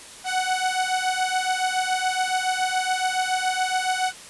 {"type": "beating tone pair", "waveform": "sawtooth", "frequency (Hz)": [740, 747.1], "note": ["F#5", "F#5"], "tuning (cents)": [0, 17], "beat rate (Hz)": 7.1, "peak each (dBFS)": -21, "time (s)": [0.24, 4.13], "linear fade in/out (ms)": 50, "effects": ["white hiss -42 dBFS RMS until 4.29 s", "resampled to 24000 Hz"]}